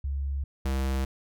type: tone pair in turn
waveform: sine / square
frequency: 69.3 / 66.55 Hz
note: C#2 / C2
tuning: 0 / +30 cents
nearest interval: minor second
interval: 70 cents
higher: first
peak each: -27 / -26 dBFS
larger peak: second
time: 0.04-0.44 / 0.65-1.05 s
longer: neither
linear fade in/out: 5 ms
effects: none